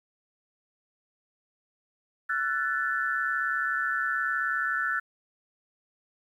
sine tone cluster, 1346 / 1485 / 1751 Hz, E6 / F#6 / A6, +36 / +6 / -9 cents, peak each -31 / -29 / -30 dBFS, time 2.29-5 s, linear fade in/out 10 ms, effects 10-bit

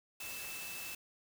sine tone in noise, 2637 Hz, E7, in tune, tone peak -46 dBFS, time 0.2-0.95 s, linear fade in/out 5 ms, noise white, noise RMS -45 dBFS, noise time 0.2-0.95 s, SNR -4 dB, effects none

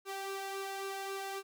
sawtooth tone with flanger, 390.4 Hz, G4, 7 cents flat, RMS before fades -40 dBFS, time 0.05-1.43 s, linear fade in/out 50 ms, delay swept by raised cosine 0.74 to 1.45 ms, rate 3.7 Hz, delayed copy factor +0.55, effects 12-bit

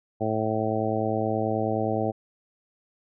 harmonic tone, 109.5 Hz, A2, 8 cents flat, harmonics 1 / 2 / 3 / 4 / 5 / 6 / 7, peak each -31 / -31 / -31 / -31 / -31 / -31 / -31 dBFS, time 0.2-2.12 s, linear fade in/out 20 ms, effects none

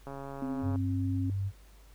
click train, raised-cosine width 1 ms, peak -28 dBFS, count 96, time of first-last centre 0.07-0.758 s, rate 138 Hz
sine tone with pitch glide, 263.9 to 267.7 Hz, C4 to C4, +15 to +40 cents, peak -32 dBFS, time 0.42-1.3 s, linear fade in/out 2 ms, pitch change +25 cents, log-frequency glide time 0.64-1.11 s
sine tone, 98 Hz, G2, in tune, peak -29 dBFS, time 0.61-1.52 s, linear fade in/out 50 ms
effects added 50 Hz sine -53 dBFS peak until 1.94 s + pink hiss -62 dBFS RMS until 1.94 s

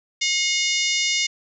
harmonic tone, 720 Hz, F#5, 47 cents flat, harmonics 3 / 4 / 5 / 6 / 7 / 8 / 9 / 10, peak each -24 / -27 / -27 / -31 / -27 / -29 / -30 / -33 dBFS, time 0.21-1.27 s, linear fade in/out 10 ms, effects none

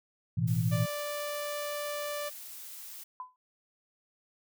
sine chord, A suspended second, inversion none, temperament equal, 110 / 123.47 / 164.81 Hz, A2 / B2 / E3, 0 / 0 / 0 cents, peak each -30 dBFS, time 0.37-0.86 s, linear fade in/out 10 ms
blue noise, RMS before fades -45 dBFS, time 0.47-3.04 s, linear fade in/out 10 ms
sawtooth tone, 587.3 Hz, D5, in tune, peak -30 dBFS, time 0.71-2.3 s, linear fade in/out 20 ms
sine tone with exponential decay, 1009 Hz, B5, 37 cents sharp, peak -34 dBFS, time 3.2-3.36 s, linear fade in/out 1 ms, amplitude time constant 34 ms
effects none

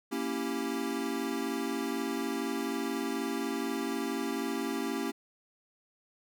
square chord, A# diminished seventh, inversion none, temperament equal, 233.1 / 277.2 / 329.6 / 392 Hz, A#3 / C#4 / E4 / G4, 0 / 0 / 0 / 0 cents, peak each -38 / -36 / -39 / -38 dBFS, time 0.11-5.12 s, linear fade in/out 20 ms, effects none

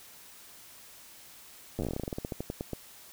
slowing click train, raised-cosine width 2 ms, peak -20 dBFS, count 22, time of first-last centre 1.79-2.733 s, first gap 9 ms, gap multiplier 1.14, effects white hiss -52 dBFS RMS until 3.12 s

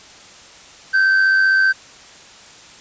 triangle tone with amplitude modulation, 1550 Hz, G6, 20 cents flat, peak -8 dBFS, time 0.93-1.73 s, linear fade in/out 20 ms, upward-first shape sine, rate 95.4 Hz, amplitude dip 40%, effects white hiss -42 dBFS RMS until 2.8 s + resampled to 16000 Hz

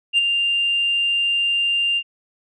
sine tone with ADSR envelope, 2793 Hz, F7, 1 cent flat, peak -9 dBFS, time 0.13-2.03 s, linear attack 49 ms, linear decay 18 ms, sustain -7 dB, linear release 61 ms, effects tanh soft clip ceiling -11 dBFS

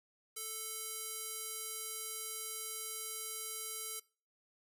square tone with band-pass filter, 440 Hz, A4, in tune, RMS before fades -43 dBFS, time 0.36-4 s, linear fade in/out 10 ms, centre 11000 Hz, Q 1.2, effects noise-tail reverb RT60 0.4 s tail -24 dB re dry

